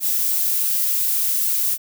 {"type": "noise", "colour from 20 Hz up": "violet", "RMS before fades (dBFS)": -20, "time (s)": [0, 1.78], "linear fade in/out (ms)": 50, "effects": []}